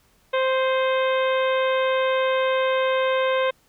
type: harmonic tone with a mistuned harmonic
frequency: 523.3 Hz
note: C5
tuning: in tune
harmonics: 1 / 2 / 3 / 4 / 5 / 6 / 7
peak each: -20 / -26 / -30 / -32 / -34 / -36 / -37 dBFS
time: 0.33-3.51 s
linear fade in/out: 10 ms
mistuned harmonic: 5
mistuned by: -41 cents
effects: pink hiss -61 dBFS RMS until 3.68 s